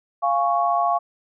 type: chord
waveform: sine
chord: Db major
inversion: first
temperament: equal with one note detuned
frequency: 696.4 / 830.6 / 1108.7 Hz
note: F5 / Ab5 / Db6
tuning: -5 / 0 / 0 cents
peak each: -20 / -25 / -22 dBFS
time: 0.22-0.99 s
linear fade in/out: 20 ms
effects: none